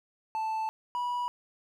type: tone pair in turn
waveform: triangle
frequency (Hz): 880 / 975.6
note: A5 / B5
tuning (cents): 0 / -21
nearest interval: major second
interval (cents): 179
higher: second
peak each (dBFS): -27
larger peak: neither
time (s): 0.35-0.69 / 0.95-1.28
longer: first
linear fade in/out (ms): 0
effects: none